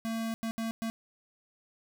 square tone bursts at uneven times, 225.9 Hz, A3, 46 cents sharp, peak -32 dBFS, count 4, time 0.05-0.34 / 0.43-0.51 / 0.58-0.71 / 0.82-0.9 s, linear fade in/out 0 ms, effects 11-bit

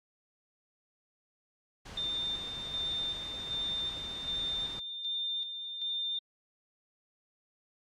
pink noise, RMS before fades -46 dBFS, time 1.85-4.8 s, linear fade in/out 10 ms
sine tone with tremolo, 3604 Hz, A7, 41 cents sharp, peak -31 dBFS, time 1.97-6.19 s, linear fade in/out 5 ms, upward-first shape square, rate 1.3 Hz, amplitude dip 50%
effects low-pass 6000 Hz 12 dB/octave + Opus 48 kbps

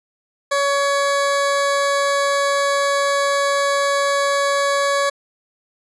20% pulse tone, 562 Hz, C#5, 24 cents sharp, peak -11 dBFS, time 0.51-5.1 s, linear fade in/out 10 ms, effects resampled to 22050 Hz

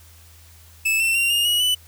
45% pulse tone with pitch steps, 2620 / 2689 / 2760 / 2832 / 2907 / 2984 Hz, E7 / E7 / F7 / F7 / F#7 / F#7, -11 / +34 / -21 / +23 / -31 / +14 cents, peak -17 dBFS, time 0.85-1.75 s, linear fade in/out 10 ms, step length 150 ms, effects added 82 Hz sine -47 dBFS peak until 1.87 s + white hiss -51 dBFS RMS until 1.87 s

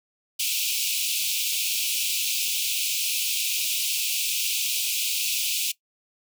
pink high-pass noise, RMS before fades -26 dBFS, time 0.39-5.72 s, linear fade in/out 10 ms, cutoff 2400 Hz, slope 96 dB/octave, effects noise-tail reverb RT60 0.1 s tail -19 dB re dry

